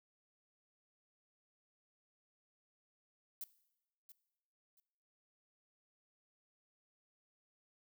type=noise with echo; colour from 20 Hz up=violet; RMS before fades=-44 dBFS; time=3.41-3.44 s; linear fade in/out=2 ms; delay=680 ms; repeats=2; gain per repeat=-13 dB; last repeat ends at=4.8 s; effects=noise-tail reverb RT60 0.9 s tail -18 dB re dry